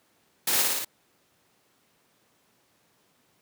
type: noise with echo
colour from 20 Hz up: white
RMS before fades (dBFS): -25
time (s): 0.47-0.62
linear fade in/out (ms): 5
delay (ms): 57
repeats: 4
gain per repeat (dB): -2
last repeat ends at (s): 0.848
effects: pink hiss -66 dBFS RMS until 3.41 s + high-pass 150 Hz 12 dB/octave